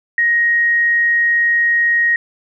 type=tone; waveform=sine; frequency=1878 Hz; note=A#6; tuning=12 cents sharp; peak=-11 dBFS; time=0.18-2.16 s; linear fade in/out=2 ms; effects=none